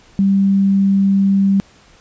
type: tone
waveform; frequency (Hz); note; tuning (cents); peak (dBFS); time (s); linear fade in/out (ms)
sine; 196; G3; 0; -10; 0.19-1.6; 0
effects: pink hiss -48 dBFS RMS until 2 s + resampled to 16000 Hz